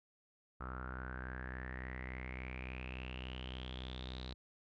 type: tone with low-pass filter sweep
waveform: sawtooth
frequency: 63.5 Hz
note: B1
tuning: 49 cents sharp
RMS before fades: -45 dBFS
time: 0.6-4.34 s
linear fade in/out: 10 ms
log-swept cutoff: 1300 to 4000 Hz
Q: 9.8
effects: none